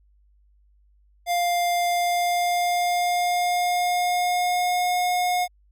square tone with pitch glide, 700 to 719.3 Hz, F5 to F#5, +4 to -49 cents, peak -21 dBFS, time 1.26-5.48 s, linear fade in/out 50 ms, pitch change +47 cents, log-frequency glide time 1.75-4.92 s, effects added 50 Hz sine -56 dBFS peak until 5.71 s

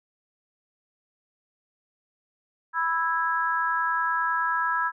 sine chord, E major, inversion second, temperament just, 988.9 / 1318.5 / 1648.1 Hz, B5 / E6 / G#6, +2 / 0 / -14 cents, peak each -27 dBFS, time 2.73-4.92 s, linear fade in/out 50 ms, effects none

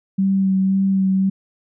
sine tone with vibrato, 192.2 Hz, G3, 34 cents flat, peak -14 dBFS, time 0.18-1.3 s, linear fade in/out 10 ms, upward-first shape sine, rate 1.9 Hz, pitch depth 17 cents each way, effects none

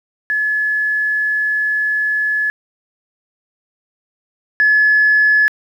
sine tone pair in turn, 1710 / 1710 Hz, A6 / A6, -50 / -50 cents, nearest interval unison, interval 0 cents, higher neither, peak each -14 / -8 dBFS, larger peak second, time 0.3-2.5 / 4.6-5.48 s, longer first, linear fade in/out 0 ms, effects tanh soft clip ceiling -4 dBFS + 8-bit

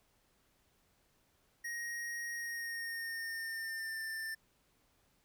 square tone with pitch glide, 1878 to 1783.9 Hz, A#6 to A6, +12 to +23 cents, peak -39 dBFS, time 1.64-4.35 s, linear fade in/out 10 ms, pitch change -89 cents, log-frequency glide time 2.33-4.04 s, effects pink hiss -73 dBFS RMS until 5.24 s

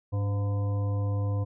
harmonic tone with a mistuned harmonic, 101.8 Hz, G#2, 34 cents flat, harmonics 1 / 3 / 5 / 7 / 9 / 10, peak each -25 / -40 / -39 / -47 / -52 / -46 dBFS, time 0.12-1.45 s, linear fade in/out 20 ms, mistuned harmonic 3, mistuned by -97 cents, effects none

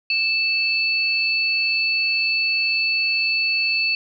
sine tone pair together, 2637 / 4435 Hz, E7 / C#8, 0 / 0 cents, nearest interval major sixth, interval 900 cents, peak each -19 / -23 dBFS, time 0.1-3.95 s, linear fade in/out 2 ms, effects none

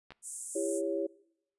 clicks, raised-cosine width 0.3 ms, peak -31 dBFS, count 2, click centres 0.106 / 0.12 s
white band-pass noise, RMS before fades -42 dBFS, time 0.22-0.82 s, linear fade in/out 50 ms, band 7300 to 10000 Hz, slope 48 dB/octave
sine chord, C# diminished, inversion first, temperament just, 332.6 / 399.1 / 554.4 Hz, E4 / G4 / C#5, +16 / +31 / 0 cents, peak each -34 dBFS, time 0.55-1.07 s, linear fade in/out 10 ms
effects noise-tail reverb RT60 0.8 s tail -23 dB re dry + resampled to 24000 Hz

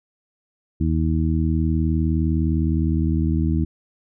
harmonic tone, 79.7 Hz, D#2, 42 cents sharp, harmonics 1 / 2 / 3 / 4, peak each -20 / -23 / -25 / -26 dBFS, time 0.8-3.65 s, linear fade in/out 10 ms, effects none

